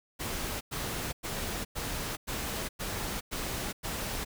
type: noise bursts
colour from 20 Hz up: pink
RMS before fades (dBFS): -35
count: 8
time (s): 0.19-4.25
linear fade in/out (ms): 20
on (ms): 420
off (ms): 100
effects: none